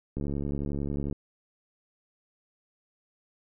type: click train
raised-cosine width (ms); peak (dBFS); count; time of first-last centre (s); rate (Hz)
3; -20; 69; 0.17-1.126; 71.1
effects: none